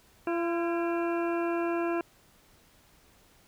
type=harmonic tone with a mistuned harmonic; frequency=340.6 Hz; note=F4; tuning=43 cents flat; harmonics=1 / 2 / 3 / 4 / 5 / 7 / 8; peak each=-28 / -34 / -38 / -40 / -42 / -45 / -46 dBFS; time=0.27-2.01 s; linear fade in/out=2 ms; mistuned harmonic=5; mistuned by=-63 cents; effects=pink hiss -61 dBFS RMS until 3.47 s